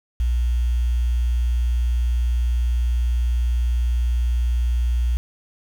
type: tone with quantisation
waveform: sine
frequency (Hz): 60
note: B1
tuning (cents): -49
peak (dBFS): -17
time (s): 0.2-5.17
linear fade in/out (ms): 0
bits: 7
effects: none